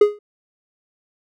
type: tone with exponential decay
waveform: triangle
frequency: 415.3 Hz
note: G#4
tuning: in tune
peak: -3 dBFS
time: 0.01-0.19 s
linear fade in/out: 5 ms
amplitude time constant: 38 ms
effects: none